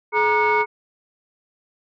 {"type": "tone cluster", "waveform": "sine", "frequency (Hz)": [425.3, 945, 1203, 1459, 2202], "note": ["G#4", "A#5", "D6", "F#6", "C#7"], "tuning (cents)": [41, 23, 41, -25, -12], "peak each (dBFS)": [-20, -18, -26, -26, -21], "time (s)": [0.12, 0.66], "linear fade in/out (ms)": 50, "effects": ["tanh soft clip ceiling -9 dBFS"]}